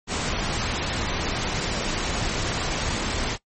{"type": "noise", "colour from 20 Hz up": "pink", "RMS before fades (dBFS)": -26, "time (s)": [0.07, 3.38], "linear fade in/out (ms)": 50, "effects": ["noise-tail reverb RT60 0.1 s tail -19 dB re dry", "MP3 32 kbps"]}